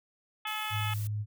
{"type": "harmonic tone", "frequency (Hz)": 429, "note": "A4", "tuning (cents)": -44, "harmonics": [2, 3, 4, 5, 6, 7, 8], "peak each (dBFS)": [-39, -38, -43, -42, -40, -42, -42], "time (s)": [0.45, 0.94], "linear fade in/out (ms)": 5}
{"type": "noise", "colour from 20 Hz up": "blue", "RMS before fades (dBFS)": -45, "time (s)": [0.47, 1.07], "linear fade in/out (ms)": 0}
{"type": "tone", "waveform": "sine", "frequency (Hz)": 105.1, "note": "G#2", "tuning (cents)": 21, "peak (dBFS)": -30, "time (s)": [0.7, 1.26], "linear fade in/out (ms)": 50}
{"effects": []}